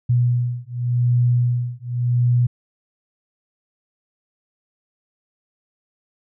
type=beating tone pair; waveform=sine; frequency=121.5 / 122.38 Hz; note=B2 / B2; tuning=-28 / -15 cents; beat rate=0.88 Hz; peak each=-19 dBFS; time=0.09-2.47 s; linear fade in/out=10 ms; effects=none